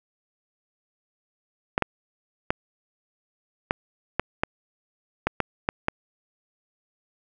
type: clicks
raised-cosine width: 0.5 ms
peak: -6 dBFS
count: 10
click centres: 1.779 / 1.823 / 2.505 / 3.709 / 4.196 / 4.435 / 5.27 / 5.403 / 5.689 / 5.884 s
effects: none